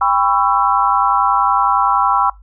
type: chord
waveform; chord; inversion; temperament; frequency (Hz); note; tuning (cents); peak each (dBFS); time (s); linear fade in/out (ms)
sine; C# half-diminished seventh; second; just; 798.3 / 997.9 / 1108.7 / 1330.5; G5 / B5 / C#6 / E6; +31 / +18 / 0 / +16; -17; 0.01-2.3; 5
effects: noise-tail reverb RT60 0.2 s tail -23 dB re dry + added 50 Hz sine -39 dBFS peak until 2.42 s